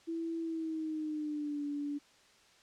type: tone with pitch glide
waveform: sine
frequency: 330.3 to 289.2 Hz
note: E4 to D4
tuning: +4 to -27 cents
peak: -34 dBFS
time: 0.07-1.99 s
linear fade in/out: 20 ms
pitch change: -231 cents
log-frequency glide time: 0.4-1.64 s
effects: white hiss -63 dBFS RMS until 2.62 s + low-pass 6000 Hz 12 dB/octave